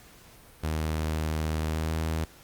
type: tone with pitch glide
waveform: sawtooth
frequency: 78.3 to 79.99 Hz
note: D#2 to D#2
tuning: +11 to +48 cents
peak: -23 dBFS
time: 0.63-2.25 s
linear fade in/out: 10 ms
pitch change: +37 cents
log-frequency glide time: 1.67-1.95 s
effects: pink hiss -53 dBFS RMS until 2.43 s + Opus 48 kbps